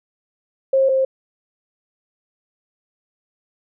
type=tone pair in turn; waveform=sine; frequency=535 / 529.5 Hz; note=C5 / C5; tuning=+38 / +21 cents; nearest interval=unison; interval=17 cents; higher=first; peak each=-12 / -14 dBFS; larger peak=first; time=0.73-0.89 / 0.89-1.05 s; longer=neither; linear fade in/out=5 ms; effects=none